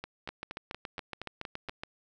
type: two click trains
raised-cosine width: 0.3 ms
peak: -22 / -21 dBFS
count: 8 / 12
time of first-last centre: 0.04-1.687 / 0.29-1.835 s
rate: 4.25 / 7.12 Hz
effects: none